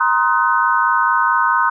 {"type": "chord", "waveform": "sine", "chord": "C half-diminished seventh", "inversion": "third", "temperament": "just", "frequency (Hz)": [941.9, 1046.5, 1255.8, 1507], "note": ["Bb5", "C6", "Eb6", "Gb6"], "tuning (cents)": [18, 0, 16, 31], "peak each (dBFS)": -18, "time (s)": [0, 1.7], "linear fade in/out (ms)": 10, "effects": []}